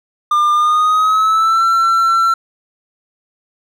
triangle tone with pitch glide, 1201 to 1348.1 Hz, D6 to E6, +38 to +38 cents, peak -8 dBFS, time 0.31-2.34 s, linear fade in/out 5 ms, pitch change +200 cents, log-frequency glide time 0.53-1.64 s, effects none

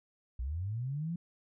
sine linear sweep, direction up, 56.2 to 175.7 Hz, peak -33 dBFS, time 0.39-1.16 s, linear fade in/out 5 ms, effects none

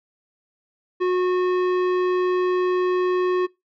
triangle tone with tanh clipping, 364.2 Hz, F#4, 27 cents flat, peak -20 dBFS, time 1-3.47 s, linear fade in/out 20 ms, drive 18 dB, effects noise-tail reverb RT60 0.2 s tail -22 dB re dry

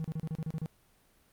triangle tone bursts, 158.8 Hz, D#3, 36 cents sharp, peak -30 dBFS, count 9, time 0-0.659 s, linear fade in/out 0 ms, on 43 ms, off 34 ms, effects pink hiss -66 dBFS RMS until 1.32 s + Opus 32 kbps

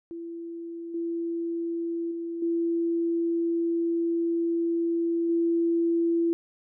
sine tone with level steps, 336.3 Hz, E4, 35 cents sharp, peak -34 / -27 / -30 / -23 / -21 dBFS, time 0.11-6.33 s, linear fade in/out 0 ms, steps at 0.94 / 2.11 / 2.42 / 5.29 s, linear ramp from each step 5 ms, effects none

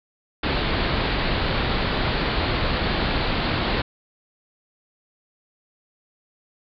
pink low-pass noise, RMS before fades -23 dBFS, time 0.43-3.82 s, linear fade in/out 5 ms, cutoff 4600 Hz, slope 96 dB/octave, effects none

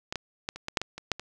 clicks, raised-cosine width 0.2 ms, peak -15 / -14 / -13 / -23 / -15 / -6 / -14 / -22 / -8 / -21 dBFS, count 10, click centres 0.125 / 0.157 / 0.489 / 0.56 / 0.684 / 0.772 / 0.816 / 0.98 / 1.117 / 1.196 s, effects none

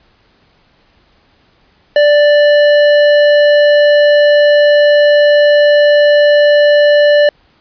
sine tone with tanh clipping, 587.3 Hz, D5, in tune, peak -7 dBFS, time 1.96-7.29 s, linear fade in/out 2 ms, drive 16 dB, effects pink hiss -52 dBFS RMS until 7.6 s + resampled to 11025 Hz

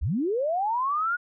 sine linear sweep, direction up, 44.62 to 1459 Hz, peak -23 dBFS, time 0.01-1.17 s, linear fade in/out 20 ms, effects none

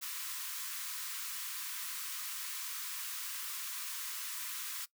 white high-pass noise, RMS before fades -41 dBFS, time 0.01-4.86 s, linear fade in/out 20 ms, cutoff 970 Hz, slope 96 dB/octave, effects noise-tail reverb RT60 0.1 s tail -19 dB re dry

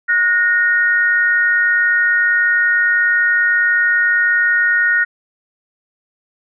sine tone pair together, 1453 / 1854.6 Hz, F#6 / A#6, -32 / -9 cents, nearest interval major third, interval 423 cents, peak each -14 dBFS, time 0.08-5.05 s, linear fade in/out 20 ms, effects none

